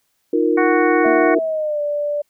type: chord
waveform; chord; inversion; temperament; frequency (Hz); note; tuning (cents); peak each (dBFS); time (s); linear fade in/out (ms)
sine; Eb suspended second; none; equal with one note detuned; 311.1 / 350.6 / 466.2; Eb4 / F4 / Bb4; 0 / +7 / 0; -18; 0.33-1.39; 5
type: harmonic tone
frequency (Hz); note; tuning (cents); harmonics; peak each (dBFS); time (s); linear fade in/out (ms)
370; F#4; 0; 2 / 3 / 4 / 5 / 6; -21 / -23 / -24 / -25 / -26; 0.57-1.35; 10
type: tone with pitch glide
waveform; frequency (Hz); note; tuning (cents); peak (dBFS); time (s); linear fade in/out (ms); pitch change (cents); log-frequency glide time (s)
sine; 662 to 586.4; E5 to D5; +7 to -3; -18; 1.04-2.22; 10; -210; 1.34-1.81
type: tone with exponential decay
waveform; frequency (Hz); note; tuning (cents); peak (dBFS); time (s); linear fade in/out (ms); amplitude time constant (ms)
triangle; 233.1; A#3; 0; -22; 1.06-1.62; 0; 120
effects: white hiss -67 dBFS RMS until 2.29 s